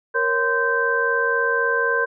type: tone cluster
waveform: sine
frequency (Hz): 467.1 / 551 / 1032 / 1559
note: A#4 / C#5 / C6 / G6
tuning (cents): +3 / -11 / -24 / -10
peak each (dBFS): -23 / -28 / -25 / -20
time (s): 0.14-2.06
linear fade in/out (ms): 20
effects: none